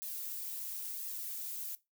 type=noise with flanger; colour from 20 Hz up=violet; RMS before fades=-41 dBFS; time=0.02-1.75 s; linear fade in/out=0 ms; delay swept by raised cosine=1.3 to 4.3 ms; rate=0.97 Hz; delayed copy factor=-0.8; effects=noise-tail reverb RT60 0.2 s tail -18 dB re dry